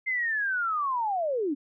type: linear sweep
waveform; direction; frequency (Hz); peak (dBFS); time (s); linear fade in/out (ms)
sine; down; 2100 to 261.6; -25; 0.06-1.55; 20
effects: none